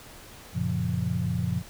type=chord; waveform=sine; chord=Gb major seventh; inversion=none; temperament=equal; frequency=92.5 / 116.54 / 138.59 / 174.61 Hz; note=Gb2 / Bb2 / Db3 / F3; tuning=0 / 0 / 0 / 0 cents; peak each=-31 / -30 / -32 / -29 dBFS; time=0.53-1.63 s; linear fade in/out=50 ms; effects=pink hiss -47 dBFS RMS until 1.69 s